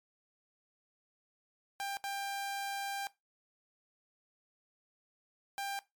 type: tone bursts at uneven times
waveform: sawtooth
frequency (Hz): 794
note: G5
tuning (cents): +22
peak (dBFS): -32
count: 3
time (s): 1.8-1.97 / 2.04-3.07 / 5.58-5.79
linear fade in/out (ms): 0
effects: noise-tail reverb RT60 0.2 s tail -19 dB re dry + MP3 96 kbps